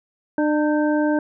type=harmonic tone with a mistuned harmonic; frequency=300 Hz; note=D4; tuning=37 cents sharp; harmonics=1 / 2 / 3 / 5; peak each=-18 / -23 / -28 / -29 dBFS; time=0.38-1.19 s; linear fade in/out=2 ms; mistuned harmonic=5; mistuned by=+63 cents; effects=none